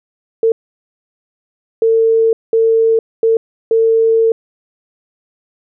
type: tone bursts at uneven times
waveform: sine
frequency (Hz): 450.9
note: A4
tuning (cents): +42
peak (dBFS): -8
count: 5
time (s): 0.43-0.52 / 1.82-2.33 / 2.53-2.99 / 3.23-3.37 / 3.71-4.32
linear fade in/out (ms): 2
effects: none